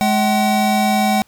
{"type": "tone pair together", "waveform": "square", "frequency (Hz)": [210.7, 760], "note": ["G#3", "F#5"], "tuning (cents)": [25, 46], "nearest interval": "octave + minor seventh", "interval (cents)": 2221, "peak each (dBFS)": -17, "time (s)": [0.01, 1.22], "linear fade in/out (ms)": 0, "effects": ["pink hiss -55 dBFS RMS until 1.27 s"]}